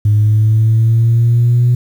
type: linear sweep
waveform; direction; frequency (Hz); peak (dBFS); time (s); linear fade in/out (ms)
sine; up; 104.4 to 122.6; -6; 0.05-1.75; 5
effects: tanh soft clip ceiling -4 dBFS + 7-bit